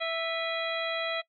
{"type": "harmonic tone with a mistuned harmonic", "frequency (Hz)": 659.3, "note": "E5", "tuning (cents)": 0, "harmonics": [1, 2, 3, 4, 5, 6], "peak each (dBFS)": [-32, -37, -36, -37, -37, -40], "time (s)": [0, 1.22], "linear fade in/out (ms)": 20, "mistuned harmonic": 4, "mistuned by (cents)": -120, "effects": ["noise-tail reverb RT60 0.1 s tail -21 dB re dry"]}